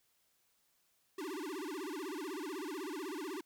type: tone with vibrato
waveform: square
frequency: 337.8 Hz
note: E4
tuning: 42 cents sharp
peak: -40 dBFS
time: 1.18-3.41 s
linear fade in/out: 5 ms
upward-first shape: sine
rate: 16 Hz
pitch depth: 290 cents each way
effects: white hiss -75 dBFS RMS until 3.45 s